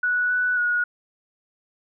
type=tone with pitch steps; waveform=sine; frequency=1472 / 1485 / 1451 Hz; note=F#6 / F#6 / F#6; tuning=-9 / +6 / -34 cents; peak=-19 dBFS; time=0.03-0.84 s; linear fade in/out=5 ms; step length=270 ms; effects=none